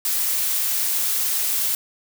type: noise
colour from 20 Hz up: blue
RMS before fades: -22 dBFS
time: 0.05-1.75 s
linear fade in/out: 2 ms
effects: none